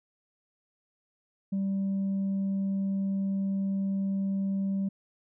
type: tone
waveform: sine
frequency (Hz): 195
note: G3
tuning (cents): -9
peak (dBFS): -24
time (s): 1.52-4.89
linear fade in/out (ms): 10
effects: tanh soft clip ceiling -25 dBFS